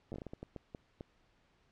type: slowing click train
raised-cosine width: 2 ms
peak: -30 dBFS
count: 12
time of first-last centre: 0.12-1.009 s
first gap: 9 ms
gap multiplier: 1.4
effects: pink hiss -71 dBFS RMS until 1.71 s + low-pass 4000 Hz 12 dB/octave